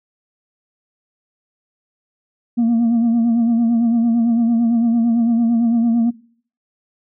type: tone with vibrato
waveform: sine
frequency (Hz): 232.5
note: A#3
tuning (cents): -4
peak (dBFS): -10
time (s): 2.57-6.11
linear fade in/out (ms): 20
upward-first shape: sine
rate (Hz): 8.9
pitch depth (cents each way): 44
effects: noise-tail reverb RT60 0.5 s tail -20 dB re dry + tanh soft clip ceiling -11 dBFS